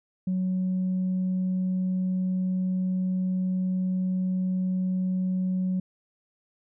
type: tone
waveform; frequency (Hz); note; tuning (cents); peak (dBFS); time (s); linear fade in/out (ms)
sine; 185.1; F#3; +1; -22; 0.27-5.8; 5
effects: tanh soft clip ceiling -21 dBFS